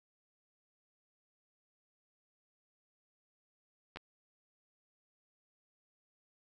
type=clicks; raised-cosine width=0.3 ms; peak=-28 dBFS; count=2; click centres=3.96 / 3.971 s; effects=none